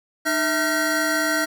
square tone cluster, 305.5 / 654 / 1384 / 1533 / 1898 Hz, D#4 / E5 / F6 / G6 / A#6, -32 / -14 / -16 / -39 / +31 cents, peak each -27 dBFS, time 0.25-1.46 s, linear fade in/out 20 ms, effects none

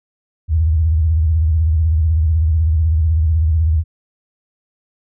sine tone with vibrato, 79.6 Hz, D#2, 40 cents sharp, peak -11 dBFS, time 0.48-3.84 s, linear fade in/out 50 ms, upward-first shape square, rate 16 Hz, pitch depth 100 cents each way, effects none

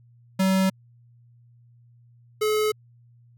square tone pair in turn, 190 / 428 Hz, F#3 / A4, +46 / -48 cents, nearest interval octave + major second, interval 1406 cents, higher second, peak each -19 / -21 dBFS, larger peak first, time 0.39-0.7 / 2.41-2.72 s, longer neither, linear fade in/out 10 ms, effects added 119 Hz sine -52 dBFS peak until 3.37 s

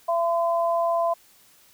sine tone pair together, 675.6 / 1021 Hz, E5 / C6, +42 / -43 cents, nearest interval perfect fifth, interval 715 cents, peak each -21 / -26 dBFS, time 0.08-1.14 s, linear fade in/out 10 ms, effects white hiss -56 dBFS RMS until 1.73 s

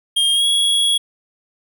square tone with pitch glide, 3223 to 3333 Hz, G7 to G#7, +47 to +5 cents, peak -14 dBFS, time 0.16-0.98 s, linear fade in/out 10 ms, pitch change +58 cents, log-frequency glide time 0.33-0.46 s, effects none

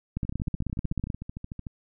two click trains, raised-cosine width 5 ms, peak -23 / -16 dBFS, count 20 / 16, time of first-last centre 0.25-1.668 / 0.17-1.102 s, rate 13.4 / 16.1 Hz, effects none

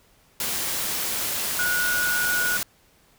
sine tone in noise, 1457 Hz, F#6, 27 cents flat, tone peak -22 dBFS, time 1.59-2.57 s, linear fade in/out 2 ms, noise white, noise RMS -27 dBFS, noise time 0.4-2.63 s, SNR +2 dB, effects pink hiss -59 dBFS RMS until 3.18 s

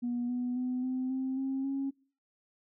sine tone with pitch steps, 241.9 / 246.8 / 251.9 / 257 / 262.3 / 267.6 / 273.1 Hz, B3 / B3 / B3 / C4 / C4 / C4 / C#4, -36 / -1 / +34 / -31 / +4 / +39 / -26 cents, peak -29 dBFS, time 0.02-1.91 s, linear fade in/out 20 ms, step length 270 ms, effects noise-tail reverb RT60 0.4 s tail -22 dB re dry + tanh soft clip ceiling -26 dBFS

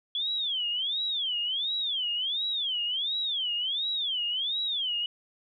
sine tone with vibrato, 3322 Hz, G#7, in tune, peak -27 dBFS, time 0.15-5.06 s, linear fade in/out 2 ms, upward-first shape sine, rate 1.4 Hz, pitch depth 270 cents each way, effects none

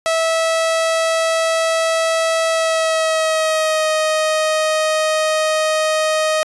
sawtooth tone with pitch glide, 652 to 624.7 Hz, E5 to D#5, -19 to +7 cents, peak -11 dBFS, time 0.06-6.43 s, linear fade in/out 0 ms, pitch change -74 cents, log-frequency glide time 2.5-3.88 s, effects resampled to 24000 Hz

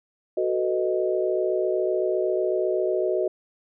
sine chord, B dominant seventh, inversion second, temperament equal with one note detuned, 372.1 / 440 / 493.9 / 622.3 Hz, F#4 / A4 / B4 / D#5, +10 / 0 / 0 / 0 cents, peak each -24 / -30 / -30 / -26 dBFS, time 0.37-3.28 s, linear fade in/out 5 ms, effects none

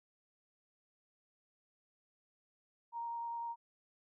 sine tone with vibrato, 934 Hz, A#5, 3 cents sharp, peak -38 dBFS, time 2.92-3.56 s, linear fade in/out 50 ms, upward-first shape sine, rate 10 Hz, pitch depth 8 cents each way, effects none

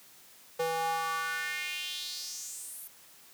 square tone with high-pass filter sweep, 163.6 Hz, E3, 13 cents flat, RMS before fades -35 dBFS, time 0.59-2.88 s, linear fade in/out 10 ms, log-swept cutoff 540 to 12000 Hz, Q 3.6, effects white hiss -56 dBFS RMS until 3.33 s + high-pass 100 Hz 12 dB/octave

